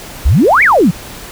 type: exponential two-way sweep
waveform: sine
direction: up then down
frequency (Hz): 51.91 to 2391 to 148.6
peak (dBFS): -5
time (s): 0.25-0.91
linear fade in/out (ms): 10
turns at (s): 0.63
effects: pink hiss -30 dBFS RMS until 1.31 s